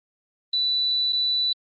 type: tone with dropouts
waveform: sine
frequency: 3970 Hz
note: B7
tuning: 8 cents sharp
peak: -20 dBFS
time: 0.53-1.53 s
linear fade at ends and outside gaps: 5 ms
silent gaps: 1.125-1.129 s
effects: Opus 24 kbps